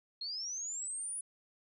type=linear sweep; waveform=sine; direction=up; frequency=4186 to 9956 Hz; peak=-37 dBFS; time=0.21-1.21 s; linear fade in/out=5 ms; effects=none